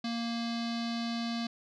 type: tone with low-pass filter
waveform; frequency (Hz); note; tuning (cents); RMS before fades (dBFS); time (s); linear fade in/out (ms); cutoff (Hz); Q
square; 232.9; A#3; -1; -34; 0.04-1.47; 5; 4400; 4.4
effects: none